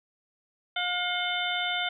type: harmonic tone with a mistuned harmonic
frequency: 715 Hz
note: F5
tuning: 41 cents sharp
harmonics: 1 / 2 / 3 / 4 / 5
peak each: -33 / -33 / -33 / -33 / -33 dBFS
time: 0.76-1.89 s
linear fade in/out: 5 ms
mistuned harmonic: 4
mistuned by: +110 cents
effects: none